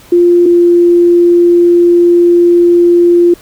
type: tone pair in turn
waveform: sine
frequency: 349.2 / 347.2 Hz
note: F4 / F4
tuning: 0 / -10 cents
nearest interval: unison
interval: 10 cents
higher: first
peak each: -3 dBFS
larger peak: neither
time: 0.12-0.46 / 0.46-3.34 s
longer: second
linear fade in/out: 5 ms
effects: pink hiss -39 dBFS RMS until 3.41 s